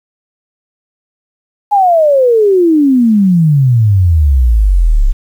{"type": "exponential sweep", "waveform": "sine", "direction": "down", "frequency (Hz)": [842, 31.72], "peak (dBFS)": -5, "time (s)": [1.71, 5.13], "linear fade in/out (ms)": 20, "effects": ["7-bit"]}